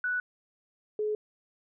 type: tone pair in turn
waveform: sine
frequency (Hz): 1480 / 424.8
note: F#6 / G#4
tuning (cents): 0 / +39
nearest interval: octave + minor seventh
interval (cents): 2161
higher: first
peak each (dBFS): -27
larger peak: neither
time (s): 0.04-0.2 / 0.99-1.15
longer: neither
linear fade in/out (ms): 2
effects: none